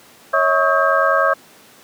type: tone cluster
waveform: sine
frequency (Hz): 553 / 643 / 1109 / 1276 / 1599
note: C#5 / E5 / C#6 / D#6 / G6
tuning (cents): -4 / -43 / 0 / +43 / +34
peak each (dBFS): -19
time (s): 0.33-1.34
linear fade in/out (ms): 10
effects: pink hiss -46 dBFS RMS until 1.83 s + high-pass 200 Hz 12 dB/octave